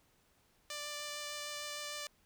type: tone with vibrato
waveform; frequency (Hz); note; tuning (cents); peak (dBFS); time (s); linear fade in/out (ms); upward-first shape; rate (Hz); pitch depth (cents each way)
5% pulse; 590; D5; +8; -29; 0.7-2.07; 2; triangle; 6.6; 11
effects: pink hiss -71 dBFS RMS until 2.25 s